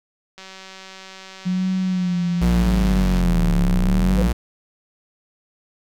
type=click train; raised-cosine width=0.2 ms; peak=-22 dBFS; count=538; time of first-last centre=0.38-3.206 s; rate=190 Hz
type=tone with vibrato; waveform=sine; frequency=180 Hz; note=F#3; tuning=47 cents flat; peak=-18 dBFS; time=1.45-4.29 s; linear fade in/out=20 ms; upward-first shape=sine; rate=0.86 Hz; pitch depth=63 cents each way
type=linear two-way sweep; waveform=45% pulse; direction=down then up; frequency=61.7 to 30.13 to 61.7 Hz; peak=-17 dBFS; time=2.41-4.33 s; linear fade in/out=10 ms; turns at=3.83 s
type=tone with exponential growth; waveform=sine; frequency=503 Hz; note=B4; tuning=32 cents sharp; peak=-19 dBFS; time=4.04-4.22 s; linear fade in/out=0 ms; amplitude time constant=39 ms
effects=none